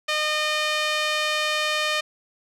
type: tone with band-pass filter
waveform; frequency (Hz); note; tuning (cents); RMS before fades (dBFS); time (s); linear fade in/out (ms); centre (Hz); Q
sawtooth; 610; D#5; -34; -24; 0.08-2.01; 10; 2900; 1
effects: none